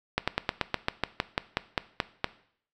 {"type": "slowing click train", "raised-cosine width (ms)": 0.3, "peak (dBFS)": -8, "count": 14, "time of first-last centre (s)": [0.18, 2.244], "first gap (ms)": 96, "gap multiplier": 1.08, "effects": ["noise-tail reverb RT60 0.6 s tail -17 dB re dry"]}